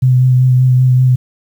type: tone with vibrato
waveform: sine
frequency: 127.5 Hz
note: C3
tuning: 44 cents flat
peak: -6 dBFS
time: 0.02-1.16 s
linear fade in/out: 10 ms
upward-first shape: sine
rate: 5.2 Hz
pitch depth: 19 cents each way
effects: 7-bit